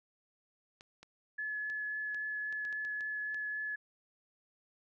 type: clicks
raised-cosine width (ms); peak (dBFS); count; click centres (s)
0.2; -35; 10; 0.809 / 1.03 / 1.7 / 2.146 / 2.526 / 2.651 / 2.727 / 2.85 / 3.008 / 3.345
type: tone with vibrato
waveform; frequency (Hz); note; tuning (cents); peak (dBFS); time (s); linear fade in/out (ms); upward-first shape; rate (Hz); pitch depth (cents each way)
sine; 1710; A6; -50; -35; 1.38-3.76; 10; triangle; 3.7; 10
effects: none